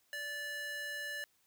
square tone with high-pass filter, 582 Hz, D5, 16 cents flat, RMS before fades -41 dBFS, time 0.13-1.24 s, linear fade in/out 0 ms, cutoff 1400 Hz, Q 3, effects white hiss -73 dBFS RMS until 1.46 s

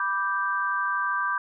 sine chord, G major, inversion first, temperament equal, 987.8 / 1174.7 / 1568 Hz, B5 / D6 / G6, 0 / 0 / 0 cents, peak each -31 / -27 / -27 dBFS, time 0-1.38 s, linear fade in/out 2 ms, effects none

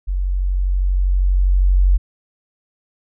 sine tone with level ramp, 46.25 Hz, F#1, in tune, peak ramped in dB -17 to -9 dBFS, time 0.07-1.98 s, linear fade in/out 20 ms, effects none

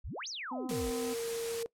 sine exponential two-way sweep, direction up then down, 38.91 to 6660 to 38.91 Hz, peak -38 dBFS, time 0.04-0.91 s, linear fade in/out 10 ms, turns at 0.28 s
harmonic tone, 254.8 Hz, C4, 46 cents flat, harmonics 1 / 2 / 3 / 4 / 5, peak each -37 / -50 / -47 / -52 / -55 dBFS, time 0.51-1.14 s, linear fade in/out 10 ms
white noise, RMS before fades -41 dBFS, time 0.69-1.63 s, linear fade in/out 2 ms
sine tone with pitch glide, 465.1 to 462.2 Hz, A#4 to A#4, -4 to -15 cents, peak -33 dBFS, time 0.71-1.66 s, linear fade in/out 0 ms, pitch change -11 cents, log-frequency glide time 0.86-1.27 s
effects noise-tail reverb RT60 0.1 s tail -20 dB re dry + low-pass 11000 Hz 12 dB/octave

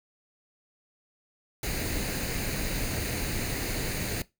pink noise with comb filter, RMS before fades -31 dBFS, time 1.63-4.22 s, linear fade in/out 2 ms, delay 0.45 ms, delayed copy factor +0.55, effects noise-tail reverb RT60 0.2 s tail -19 dB re dry

